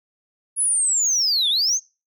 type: linear two-way sweep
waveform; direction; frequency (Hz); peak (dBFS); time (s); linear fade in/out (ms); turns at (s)
sine; down then up; 10548 to 3333 to 6610; -15; 0.56-1.8; 50; 1.49
effects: noise-tail reverb RT60 0.3 s tail -24 dB re dry + tanh soft clip ceiling -15 dBFS